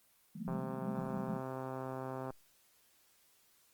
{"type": "band-pass noise", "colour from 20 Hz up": "white", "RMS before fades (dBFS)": -41, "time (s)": [0.35, 1.41], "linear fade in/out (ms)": 20, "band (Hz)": [160, 220], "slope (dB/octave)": 96}
{"type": "click train", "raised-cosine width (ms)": 1, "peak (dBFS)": -28, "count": 240, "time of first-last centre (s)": [0.48, 2.304], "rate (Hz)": 131}
{"effects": ["white hiss -69 dBFS RMS until 3.73 s", "Opus 24 kbps"]}